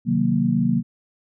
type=chord; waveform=sine; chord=C half-diminished seventh; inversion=none; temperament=equal; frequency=130.81 / 155.56 / 185 / 233.1 Hz; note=C3 / Eb3 / Gb3 / Bb3; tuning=0 / 0 / 0 / 0 cents; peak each=-25 / -25 / -22 / -20 dBFS; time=0.05-0.83 s; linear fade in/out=50 ms; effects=none